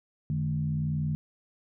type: tone with frequency modulation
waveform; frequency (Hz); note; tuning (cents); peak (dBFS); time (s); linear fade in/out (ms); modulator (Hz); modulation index
sine; 151.5; D#3; -46; -26; 0.3-1.15; 0; 61.4; 0.77
effects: none